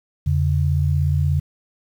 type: tone pair together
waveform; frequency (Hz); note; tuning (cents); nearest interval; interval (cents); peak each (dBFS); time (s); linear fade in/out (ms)
sine; 85 / 141.72; F2 / C#3; -46 / +39; major sixth; 885; -18 / -19; 0.26-1.4; 10
effects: 8-bit